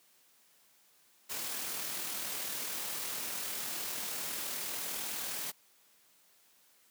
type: noise with amplitude modulation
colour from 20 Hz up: white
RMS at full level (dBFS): -37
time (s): 1.29-5.52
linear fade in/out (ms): 20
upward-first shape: sine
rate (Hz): 39.8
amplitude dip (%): 25
effects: white hiss -66 dBFS RMS until 6.9 s + high-pass 150 Hz 12 dB/octave